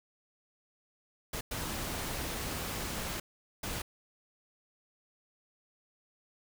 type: noise bursts at uneven times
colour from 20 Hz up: pink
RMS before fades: -37 dBFS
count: 3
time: 1.33-1.41 / 1.51-3.2 / 3.63-3.82 s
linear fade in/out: 5 ms
effects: none